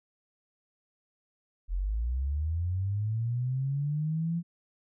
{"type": "linear sweep", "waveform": "sine", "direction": "up", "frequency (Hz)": [41.2, 172.3], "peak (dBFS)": -27, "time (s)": [1.68, 4.43], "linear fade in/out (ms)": 50, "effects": []}